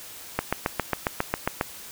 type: click train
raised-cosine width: 0.5 ms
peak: -7 dBFS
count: 10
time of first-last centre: 0.39-1.611 s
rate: 7.37 Hz
effects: white hiss -42 dBFS RMS until 1.91 s